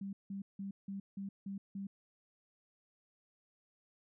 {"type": "tone bursts", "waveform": "sine", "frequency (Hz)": 196.8, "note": "G3", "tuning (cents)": 7, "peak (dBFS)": -39, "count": 7, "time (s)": [0.01, 1.87], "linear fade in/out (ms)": 5, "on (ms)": 120, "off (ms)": 170, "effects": []}